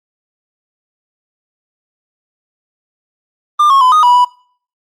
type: tone with pitch steps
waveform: triangle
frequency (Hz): 1197 / 1091 / 1012 / 1240 / 978 / 985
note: D6 / C#6 / B5 / D#6 / B5 / B5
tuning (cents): +33 / -28 / +42 / -6 / -17 / -5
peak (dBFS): -4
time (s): 3.59-4.25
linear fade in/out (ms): 10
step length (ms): 110
effects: noise-tail reverb RT60 0.5 s tail -21 dB re dry + Opus 24 kbps